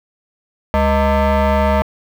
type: ring-modulated tone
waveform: 25% pulse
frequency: 276.6 Hz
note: C#4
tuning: 4 cents flat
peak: -5 dBFS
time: 0.74-1.82 s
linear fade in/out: 0 ms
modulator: 348 Hz
effects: low-pass 2000 Hz 12 dB/octave + 7-bit